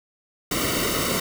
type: noise with comb filter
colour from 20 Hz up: pink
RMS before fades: -24 dBFS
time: 0.51-1.2 s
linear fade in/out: 5 ms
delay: 1.2 ms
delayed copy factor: -0.8
effects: none